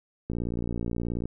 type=click train; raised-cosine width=3 ms; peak=-18 dBFS; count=57; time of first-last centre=0.3-1.256 s; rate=58.6 Hz; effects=none